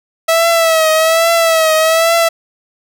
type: tone with vibrato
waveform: sawtooth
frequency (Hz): 651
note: E5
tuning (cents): -22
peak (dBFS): -5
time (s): 0.28-2.29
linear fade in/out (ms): 10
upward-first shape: triangle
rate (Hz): 1.2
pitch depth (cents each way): 64
effects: none